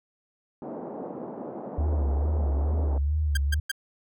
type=band-pass noise; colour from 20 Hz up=pink; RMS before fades=-37 dBFS; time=0.62-2.98 s; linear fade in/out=2 ms; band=200 to 800 Hz; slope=24 dB/octave
type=tone with vibrato; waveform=sine; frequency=73.42 Hz; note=D2; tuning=in tune; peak=-22 dBFS; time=1.78-3.6 s; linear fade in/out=5 ms; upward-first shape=sine; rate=2.3 Hz; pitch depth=90 cents each way
type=tone bursts; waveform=sawtooth; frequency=1594 Hz; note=G6; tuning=28 cents sharp; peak=-22 dBFS; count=3; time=3.35-3.716 s; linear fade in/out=5 ms; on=22 ms; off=150 ms
effects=none